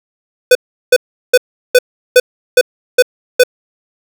square tone bursts, 500 Hz, B4, 21 cents sharp, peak -3 dBFS, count 8, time 0.51-3.436 s, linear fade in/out 5 ms, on 42 ms, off 370 ms, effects none

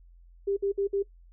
sine tone bursts, 397.4 Hz, G4, 24 cents sharp, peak -24 dBFS, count 4, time 0.47-1.027 s, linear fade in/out 10 ms, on 98 ms, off 55 ms, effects noise-tail reverb RT60 0.1 s tail -19 dB re dry + added 43 Hz sine -51 dBFS peak until 1.32 s

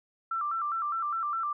sine tone with vibrato, 1258 Hz, D#6, 19 cents sharp, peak -28 dBFS, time 0.31-1.53 s, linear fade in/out 5 ms, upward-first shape square, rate 4.9 Hz, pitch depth 110 cents each way, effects none

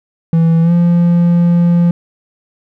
triangle tone with pitch glide, 164.81 to 172.5 Hz, E3 to F3, 0 to -21 cents, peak -5 dBFS, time 0.33-1.91 s, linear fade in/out 2 ms, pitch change +79 cents, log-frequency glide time 0.62-0.72 s, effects none

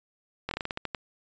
slowing click train, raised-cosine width 0.3 ms, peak -15 dBFS, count 10, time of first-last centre 0.49-0.948 s, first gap 22 ms, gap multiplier 1.2, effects resampled to 16000 Hz

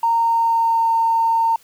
triangle tone with pitch glide, 923 to 911.9 Hz, A#5 to A#5, -17 to -38 cents, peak -10 dBFS, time 0.03-1.56 s, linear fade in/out 5 ms, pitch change -21 cents, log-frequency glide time 0.14-0.91 s, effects tanh soft clip ceiling -12 dBFS + white hiss -52 dBFS RMS until 1.63 s

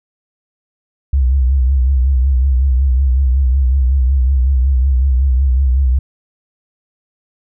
sine tone with vibrato, 65.41 Hz, C2, in tune, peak -9 dBFS, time 1.13-5.99 s, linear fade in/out 5 ms, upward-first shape triangle, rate 5.4 Hz, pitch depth 120 cents each way, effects none

